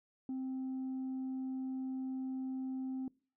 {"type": "tone", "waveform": "sine", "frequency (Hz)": 261.6, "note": "C4", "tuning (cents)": 0, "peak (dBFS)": -34, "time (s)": [0.29, 3.08], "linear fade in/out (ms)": 2, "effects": ["noise-tail reverb RT60 0.4 s tail -25 dB re dry", "tanh soft clip ceiling -35 dBFS"]}